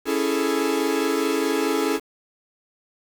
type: chord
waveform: 45% pulse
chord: A major seventh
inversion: first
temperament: equal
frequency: 277.2 / 329.6 / 415.3 / 440 Hz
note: C#4 / E4 / G#4 / A4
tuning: 0 / 0 / 0 / 0 cents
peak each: -26 dBFS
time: 0.05-2 s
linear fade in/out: 50 ms
effects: 7-bit